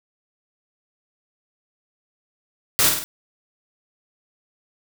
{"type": "noise with echo", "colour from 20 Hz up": "white", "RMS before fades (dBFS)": -17, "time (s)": [2.79, 2.89], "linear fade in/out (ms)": 0, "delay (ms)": 50, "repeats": 3, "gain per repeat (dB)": -5, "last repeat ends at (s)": 3.04, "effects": []}